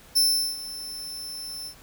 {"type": "tone with ADSR envelope", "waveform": "sawtooth", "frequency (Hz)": 5320, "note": "E8", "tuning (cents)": 15, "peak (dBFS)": -14, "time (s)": [0.15, 1.75], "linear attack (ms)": 20, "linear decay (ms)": 390, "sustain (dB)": -17, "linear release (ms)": 84, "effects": ["pink hiss -51 dBFS RMS until 1.82 s"]}